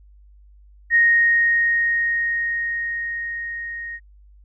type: tone with level ramp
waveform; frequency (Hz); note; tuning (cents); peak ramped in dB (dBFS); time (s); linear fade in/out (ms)
sine; 1864.7; A#6; 0; -11 to -29; 0.9-4; 50
effects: added 50 Hz sine -46 dBFS peak until 4.44 s